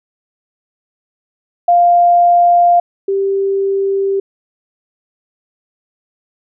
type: tone pair in turn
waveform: sine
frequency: 698.5 / 392 Hz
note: F5 / G4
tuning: 0 / 0 cents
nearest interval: minor seventh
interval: 1000 cents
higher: first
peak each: -6 / -12 dBFS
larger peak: first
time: 1.68-2.8 / 3.08-4.2 s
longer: neither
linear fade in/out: 5 ms
effects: none